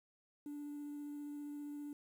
triangle tone with vibrato, 291.8 Hz, D4, 11 cents flat, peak -40 dBFS, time 0.46-1.93 s, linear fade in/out 2 ms, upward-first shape sine, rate 15 Hz, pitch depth 9 cents each way, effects tanh soft clip ceiling -39 dBFS + 11-bit

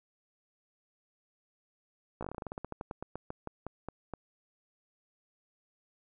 slowing click train, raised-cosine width 1 ms, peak -24 dBFS, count 23, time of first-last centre 2.21-4.137 s, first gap 16 ms, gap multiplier 1.14, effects none

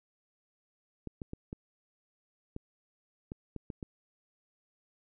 clicks, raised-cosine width 3 ms, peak -26 dBFS, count 9, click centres 1.073 / 1.218 / 1.334 / 1.529 / 2.564 / 3.319 / 3.563 / 3.702 / 3.828 s, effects none

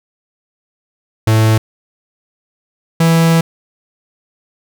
45% pulse tone pair in turn, 110 / 164.81 Hz, A2 / E3, 0 / 0 cents, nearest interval perfect fifth, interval 700 cents, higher second, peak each -8 dBFS, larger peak neither, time 1.27-1.58 / 3-3.41 s, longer second, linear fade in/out 5 ms, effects none

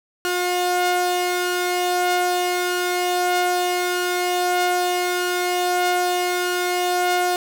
sawtooth tone pair together, 358.4 / 716 Hz, F4 / F5, +45 / +43 cents, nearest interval octave, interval 1198 cents, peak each -18 dBFS, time 0.25-7.36 s, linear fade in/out 0 ms, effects none

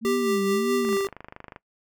sine tone with vibrato, 220 Hz, A3, in tune, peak -25 dBFS, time 0.01-0.98 s, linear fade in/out 50 ms, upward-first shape sine, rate 1.7 Hz, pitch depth 200 cents each way
square tone with tremolo, 393.3 Hz, G4, 6 cents sharp, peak -22 dBFS, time 0.05-1.07 s, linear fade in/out 0 ms, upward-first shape sine, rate 4.7 Hz, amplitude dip 35%
click train, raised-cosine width 0.5 ms, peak -24 dBFS, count 19, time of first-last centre 0.85-1.561 s, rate 25.3 Hz
effects noise-tail reverb RT60 0.1 s tail -20 dB re dry

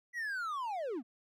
triangle linear sweep, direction down, 1975.5 to 207.7 Hz, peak -33 dBFS, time 0.13-1.03 s, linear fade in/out 50 ms, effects none

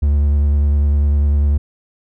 triangle tone with vibrato, 72.3 Hz, D2, 27 cents flat, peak -9 dBFS, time 0.02-1.58 s, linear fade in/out 10 ms, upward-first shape sine, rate 10 Hz, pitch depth 22 cents each way, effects none

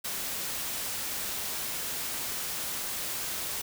white noise, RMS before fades -34 dBFS, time 0.04-3.62 s, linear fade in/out 10 ms, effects none

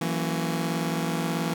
sawtooth chord, F# dominant seventh, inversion third, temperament just, 166.5 / 185 / 231.2 / 277.5 Hz, E3 / F#3 / A#3 / C#4, +18 / 0 / -14 / +2 cents, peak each -24 / -30 / -28 / -30 dBFS, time 0.01-1.54 s, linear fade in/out 5 ms, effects none

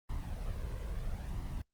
brown noise with flanger, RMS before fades -38 dBFS, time 0.09-1.62 s, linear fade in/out 5 ms, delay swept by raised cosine 0.99 to 1.99 ms, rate 0.74 Hz, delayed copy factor +0.65, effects noise-tail reverb RT60 0.1 s tail -23 dB re dry + Opus 24 kbps

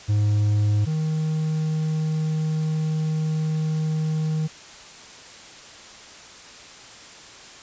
triangle tone pair in turn, 104.4 / 156.42 Hz, G#2 / D#3, +10 / +10 cents, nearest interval perfect fifth, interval 700 cents, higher second, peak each -15 / -19 dBFS, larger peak first, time 0.08-0.86 / 0.86-4.48 s, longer second, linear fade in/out 20 ms, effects white hiss -43 dBFS RMS until 7.62 s + resampled to 16000 Hz

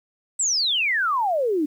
sine exponential sweep, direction down, 8090 to 283.1 Hz, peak -19 dBFS, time 0.39-1.66 s, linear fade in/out 10 ms, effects 9-bit

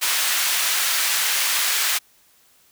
pink high-pass noise, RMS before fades -21 dBFS, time 0.01-1.99 s, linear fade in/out 20 ms, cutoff 1700 Hz, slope 12 dB/octave, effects white hiss -57 dBFS RMS until 2.71 s

